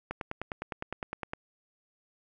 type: click train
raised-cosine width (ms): 0.5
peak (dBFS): -19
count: 13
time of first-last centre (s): 0.11-1.334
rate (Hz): 9.8
effects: none